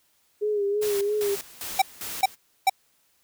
sine tone with vibrato, 411.5 Hz, G#4, 16 cents flat, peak -22 dBFS, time 0.41-1.36 s, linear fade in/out 20 ms, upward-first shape sine, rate 3 Hz, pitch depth 53 cents each way
white noise with tremolo, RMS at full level -34 dBFS, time 0.81-2.36 s, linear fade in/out 20 ms, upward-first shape square, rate 2.5 Hz, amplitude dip 80%
square tone bursts, 773 Hz, G5, 24 cents flat, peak -16 dBFS, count 3, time 1.79-2.697 s, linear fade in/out 5 ms, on 29 ms, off 410 ms
effects white hiss -66 dBFS RMS until 3.23 s

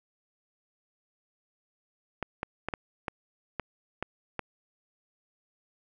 clicks, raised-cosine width 0.5 ms, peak -16 dBFS, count 8, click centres 2.227 / 2.431 / 2.686 / 2.738 / 3.082 / 3.597 / 4.026 / 4.393 s, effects none

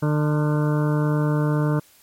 harmonic tone with a mistuned harmonic, 149.9 Hz, D3, 36 cents sharp, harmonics 1 / 2 / 3 / 4 / 6 / 7 / 8 / 9 / 10, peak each -19 / -25 / -29 / -31 / -35 / -36 / -37 / -38 / -39 dBFS, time 0.02-1.8 s, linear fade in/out 10 ms, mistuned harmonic 9, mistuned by +53 cents, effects white hiss -54 dBFS RMS until 2.02 s + MP3 64 kbps

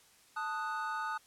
triangle chord, D# diminished, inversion second, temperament equal, 880 / 1244.5 / 1480 Hz, A5 / D#6 / F#6, 0 / 0 / 0 cents, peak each -37 / -36 / -38 dBFS, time 0.36-1.18 s, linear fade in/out 10 ms, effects white hiss -63 dBFS RMS until 1.26 s + low-pass 11000 Hz 12 dB/octave

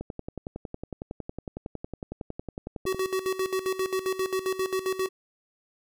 click train, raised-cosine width 2 ms, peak -21 dBFS, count 33, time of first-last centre 0.01-2.946 s, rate 10.9 Hz
square tone with tremolo, 377.6 Hz, F#4, 35 cents sharp, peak -25 dBFS, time 2.86-5.09 s, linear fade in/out 10 ms, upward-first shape square, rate 7.5 Hz, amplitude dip 75%
effects none

